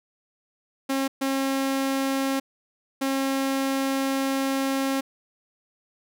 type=tone bursts at uneven times; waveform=sawtooth; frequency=270 Hz; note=C#4; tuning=45 cents flat; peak=-19 dBFS; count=3; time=0.89-1.08 / 1.21-2.4 / 3.01-5.01 s; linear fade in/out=10 ms; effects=none